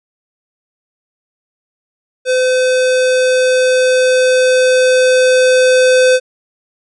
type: tone with level ramp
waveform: square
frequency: 510 Hz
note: C5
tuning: 44 cents flat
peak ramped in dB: -11 to -7 dBFS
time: 2.25-6.2 s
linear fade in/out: 50 ms
effects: resampled to 22050 Hz